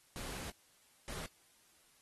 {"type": "noise bursts at uneven times", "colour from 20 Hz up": "pink", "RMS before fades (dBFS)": -45, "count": 2, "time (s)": [[0.16, 0.5], [1.08, 1.26]], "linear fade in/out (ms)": 0, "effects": ["white hiss -68 dBFS RMS until 2.01 s", "AAC 32 kbps"]}